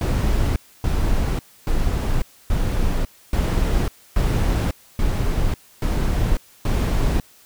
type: noise bursts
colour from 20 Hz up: brown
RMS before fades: -19 dBFS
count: 9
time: 0.01-7.2 s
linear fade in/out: 2 ms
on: 550 ms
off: 280 ms
effects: white hiss -51 dBFS RMS until 7.45 s